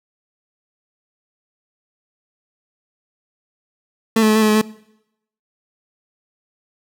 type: tone with pitch steps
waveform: 30% pulse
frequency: 223.7 / 216.6 / 215.1 / 219.8 / 214.9 / 213.1 / 216.8 Hz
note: A3 / A3 / A3 / A3 / A3 / G#3 / A3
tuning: +29 / -27 / -39 / -2 / -41 / +45 / -25 cents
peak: -9 dBFS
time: 4.16-4.615 s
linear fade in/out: 5 ms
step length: 65 ms
effects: noise-tail reverb RT60 0.8 s tail -21 dB re dry